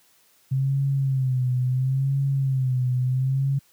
sine tone with vibrato, 131.8 Hz, C3, 13 cents sharp, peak -19 dBFS, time 0.51-3.59 s, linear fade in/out 10 ms, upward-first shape sine, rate 0.73 Hz, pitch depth 80 cents each way, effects white hiss -60 dBFS RMS until 3.72 s + high-pass 80 Hz 12 dB/octave

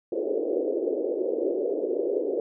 pink band-pass noise, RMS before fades -27 dBFS, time 0.12-2.4 s, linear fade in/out 2 ms, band 330 to 530 Hz, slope 48 dB/octave, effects none

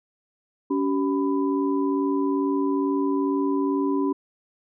sine tone cluster, 281.7 / 384 / 998 Hz, C#4 / G4 / B5, +28 / -36 / +18 cents, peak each -22 / -26 / -31 dBFS, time 0.7-4.13 s, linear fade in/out 10 ms, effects none

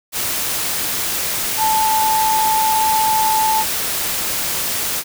sine tone in noise, 876 Hz, A5, 8 cents flat, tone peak -14 dBFS, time 1.57-3.65 s, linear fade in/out 50 ms, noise white, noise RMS -21 dBFS, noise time 0.12-5.04 s, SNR +4 dB, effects none

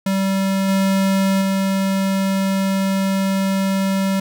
square tone with level steps, 193.5 Hz, G3, 22 cents flat, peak -17 / -15 / -17 dBFS, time 0.06-4.2 s, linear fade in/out 5 ms, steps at 0.68 / 1.41 s, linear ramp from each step 10 ms, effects none

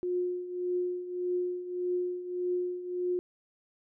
sine tone with tremolo, 358.7 Hz, F4, 46 cents sharp, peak -26 dBFS, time 0.03-3.19 s, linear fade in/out 0 ms, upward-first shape triangle, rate 1.7 Hz, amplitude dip 75%, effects none

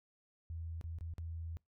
sine tone with dropouts, 82.41 Hz, E2, in tune, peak -40 dBFS, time 0.5-1.57 s, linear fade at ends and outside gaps 0 ms, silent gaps 0.812-0.84 / 0.986-1.009 / 1.137-1.182 s, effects noise-tail reverb RT60 0.2 s tail -26 dB re dry

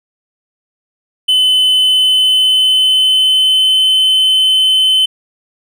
triangle tone with pitch glide, 3030 to 3055 Hz, F#7 to G7, +40 to -45 cents, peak -6 dBFS, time 1.28-5.06 s, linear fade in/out 10 ms, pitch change +15 cents, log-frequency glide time 1.73-3.8 s, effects none

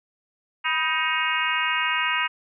harmonic tone with a mistuned harmonic, 314 Hz, D#4, 16 cents sharp, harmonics 3 / 4 / 5 / 6 / 7 / 8 / 9, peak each -29 / -29 / -29 / -29 / -29 / -29 / -29 dBFS, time 0.64-2.28 s, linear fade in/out 20 ms, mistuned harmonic 3, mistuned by +70 cents, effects none

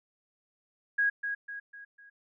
sine tone with echo, 1647 Hz, G#6, 15 cents flat, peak -23 dBFS, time 0.98-1.1 s, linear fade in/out 10 ms, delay 250 ms, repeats 4, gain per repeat -7 dB, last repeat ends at 2.1 s, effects none

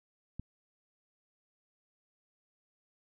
click, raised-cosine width 5 ms, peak -27 dBFS, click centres 0.396 s, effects none

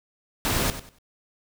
pink noise with echo, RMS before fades -24 dBFS, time 0.45-0.7 s, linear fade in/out 0 ms, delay 95 ms, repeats 3, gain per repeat -12 dB, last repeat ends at 0.985 s, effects none

